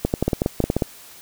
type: clicks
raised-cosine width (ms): 2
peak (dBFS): -5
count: 12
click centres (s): 0.05 / 0.139 / 0.226 / 0.28 / 0.332 / 0.419 / 0.461 / 0.603 / 0.64 / 0.701 / 0.766 / 0.822
effects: white hiss -44 dBFS RMS until 1.21 s